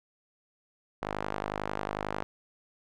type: tone with band-pass filter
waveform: sawtooth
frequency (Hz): 51.1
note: G#1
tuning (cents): -27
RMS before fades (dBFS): -35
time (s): 1.02-2.23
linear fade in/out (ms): 0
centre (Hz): 920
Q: 0.91
effects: none